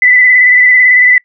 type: tone with vibrato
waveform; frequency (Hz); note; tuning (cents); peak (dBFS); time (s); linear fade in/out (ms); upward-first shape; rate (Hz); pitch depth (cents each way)
sine; 2000; B6; +21; -3; 0.02-1.18; 2; square; 18; 24
effects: noise-tail reverb RT60 0.1 s tail -24 dB re dry